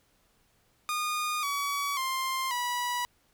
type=tone with pitch steps; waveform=sawtooth; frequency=1223 / 1134.5 / 1052.5 / 976.3 Hz; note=D#6 / C#6 / C6 / B5; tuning=-30 / +40 / +10 / -20 cents; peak=-25 dBFS; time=0.89-3.05 s; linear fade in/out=0 ms; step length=540 ms; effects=pink hiss -68 dBFS RMS until 3.33 s